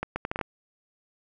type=accelerating click train; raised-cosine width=0.5 ms; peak=-14 dBFS; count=7; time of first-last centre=0.03-0.412 s; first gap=130 ms; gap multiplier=0.7; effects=none